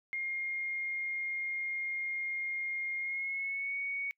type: tone with pitch glide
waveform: sine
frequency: 2129 to 2232 Hz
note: C7 to C#7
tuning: +30 to +11 cents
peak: -33 dBFS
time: 0.13-4.11 s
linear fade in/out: 0 ms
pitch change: +81 cents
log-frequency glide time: 2.98-3.76 s
effects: noise-tail reverb RT60 0.1 s tail -25 dB re dry